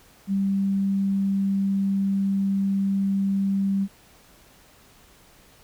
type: tone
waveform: sine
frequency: 196 Hz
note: G3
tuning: in tune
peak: -20 dBFS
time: 0.27-3.88 s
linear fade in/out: 50 ms
effects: pink hiss -54 dBFS RMS until 5.63 s